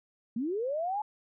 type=linear sweep; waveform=sine; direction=up; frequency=213.1 to 864 Hz; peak=-29 dBFS; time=0.36-1.02 s; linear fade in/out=5 ms; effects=none